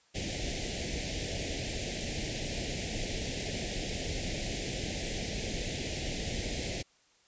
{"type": "band-stop noise", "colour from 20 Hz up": "pink", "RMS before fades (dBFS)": -35, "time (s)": [0.14, 6.83], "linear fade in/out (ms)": 20, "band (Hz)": [720, 1900], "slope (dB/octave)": 48, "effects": ["white hiss -66 dBFS RMS until 7.27 s", "resampled to 16000 Hz"]}